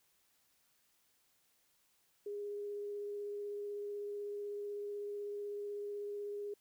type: tone with vibrato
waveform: sine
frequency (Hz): 410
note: G#4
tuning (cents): -22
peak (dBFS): -39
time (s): 2.26-6.54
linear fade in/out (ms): 5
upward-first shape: triangle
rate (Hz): 16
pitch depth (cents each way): 11
effects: white hiss -74 dBFS RMS until 6.6 s